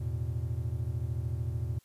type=chord; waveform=triangle; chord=E suspended fourth; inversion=none; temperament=equal; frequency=82.41 / 110 / 123.47 Hz; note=E2 / A2 / B2; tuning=0 / 0 / 0 cents; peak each=-33 dBFS; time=0-1.79 s; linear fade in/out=10 ms; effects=white hiss -66 dBFS RMS until 1.84 s + resampled to 32000 Hz